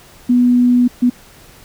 sine tone bursts at uneven times, 245.6 Hz, B3, 9 cents flat, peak -8 dBFS, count 2, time 0.29-0.88 / 1.02-1.1 s, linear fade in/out 10 ms, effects pink hiss -43 dBFS RMS until 1.64 s

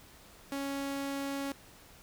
sawtooth tone, 277.2 Hz, C#4, in tune, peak -30 dBFS, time 0.52-1.52 s, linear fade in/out 2 ms, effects pink hiss -56 dBFS RMS until 2.02 s

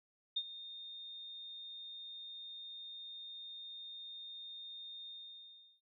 sine tone with ADSR envelope, 3657 Hz, A#7, 34 cents flat, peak -31 dBFS, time 0.36-5.81 s, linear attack 9 ms, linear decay 55 ms, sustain -15 dB, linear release 740 ms, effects none

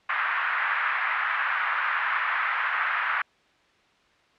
white band-pass noise, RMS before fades -26 dBFS, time 0.09-3.22 s, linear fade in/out 5 ms, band 1100 to 1900 Hz, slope 24 dB/octave, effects white hiss -61 dBFS RMS until 4.38 s + low-pass 3000 Hz 12 dB/octave

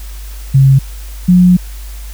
sine tone pair in turn, 135.2 / 179.9 Hz, C#3 / F#3, -43 / -48 cents, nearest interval perfect fourth, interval 495 cents, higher second, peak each -3 dBFS, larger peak neither, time 0.54-0.79 / 1.28-1.57 s, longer second, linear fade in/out 10 ms, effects added 50 Hz sine -24 dBFS peak until 2.13 s + white hiss -37 dBFS RMS until 2.13 s

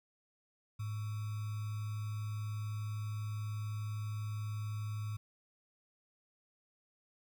sine tone with sample-and-hold, 106 Hz, G#2, 36 cents sharp, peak -36 dBFS, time 0.79-5.17 s, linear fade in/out 10 ms, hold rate 1225 Hz, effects none

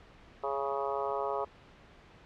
harmonic tone with a mistuned harmonic, 138.9 Hz, C#3, 4 cents sharp, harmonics 3 / 4 / 5 / 6 / 7 / 8 / 9, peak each -36 / -37 / -38 / -39 / -39 / -40 / -41 dBFS, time 0.43-1.45 s, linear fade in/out 10 ms, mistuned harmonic 5, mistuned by -29 cents, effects pink hiss -56 dBFS RMS until 2.25 s + low-pass 3000 Hz 12 dB/octave

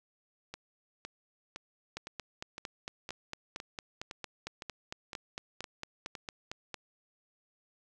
two click trains, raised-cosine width 0.2 ms, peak -21 / -24 dBFS, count 22 / 12, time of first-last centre 1.97-6.743 / 0.54-6.152 s, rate 4.4 / 1.96 Hz, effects none

